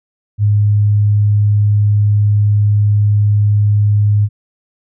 sine tone, 103.83 Hz, G#2, in tune, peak -8 dBFS, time 0.38-4.29 s, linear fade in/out 50 ms, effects none

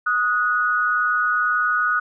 sine tone pair together, 1244.5 / 1466.5 Hz, D#6 / F#6, 0 / -16 cents, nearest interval minor third, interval 284 cents, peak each -21 / -19 dBFS, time 0.06-2 s, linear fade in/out 10 ms, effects none

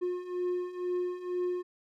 triangle beating tone pair, 357.2 / 359.3 Hz, F4 / F4, +39 / +49 cents, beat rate 2.1 Hz, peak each -34 / -30 dBFS, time 0.01-1.63 s, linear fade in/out 20 ms, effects none

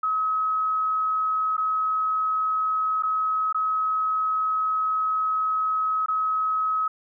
sine tone with dropouts, 1278 Hz, D#6, 46 cents sharp, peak -21 dBFS, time 0.03-6.88 s, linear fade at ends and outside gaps 5 ms, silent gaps 1.568-1.578 / 3.025-3.033 / 3.527-3.545 / 6.061-6.083 s, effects none

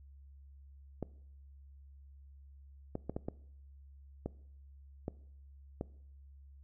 clicks, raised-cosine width 2 ms, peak -23 dBFS, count 8, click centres 1.027 / 2.954 / 3.096 / 3.165 / 3.285 / 4.26 / 5.081 / 5.811 s, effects noise-tail reverb RT60 0.7 s tail -21 dB re dry + added 69 Hz sine -53 dBFS peak until 6.63 s

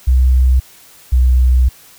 sine tone pair in turn, 63.8 / 62.92 Hz, C2 / B1, -43 / +33 cents, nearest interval unison, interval 24 cents, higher first, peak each -7 dBFS, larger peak neither, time 0.07-0.6 / 1.12-1.69 s, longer second, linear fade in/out 10 ms, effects white hiss -43 dBFS RMS until 1.98 s

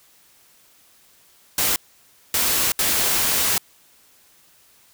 white noise bursts at uneven times, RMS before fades -20 dBFS, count 3, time 1.58-1.76 / 2.34-2.72 / 2.79-3.58 s, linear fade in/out 2 ms, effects white hiss -55 dBFS RMS until 4.93 s

